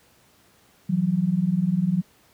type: tone pair together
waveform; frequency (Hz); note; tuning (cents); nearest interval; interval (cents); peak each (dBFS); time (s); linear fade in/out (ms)
sine; 164.81 / 184.85; E3 / F#3; 0 / -1; major second; 199; -23 / -21; 0.89-2.02; 10
effects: pink hiss -58 dBFS RMS until 2.33 s + high-pass 80 Hz 12 dB/octave